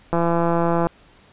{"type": "click train", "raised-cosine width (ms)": 1, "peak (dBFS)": -7, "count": 126, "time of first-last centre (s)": [0.13, 0.87], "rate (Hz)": 169, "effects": ["pink hiss -52 dBFS RMS until 1.32 s", "resampled to 8000 Hz"]}